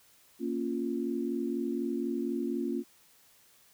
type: chord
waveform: sine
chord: Bb minor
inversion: none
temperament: equal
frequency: 233.1 / 277.2 / 349.2 Hz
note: Bb3 / Db4 / F4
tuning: 0 / 0 / 0 cents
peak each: -34 dBFS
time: 0.39-2.84 s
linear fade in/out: 50 ms
effects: white hiss -62 dBFS RMS until 3.73 s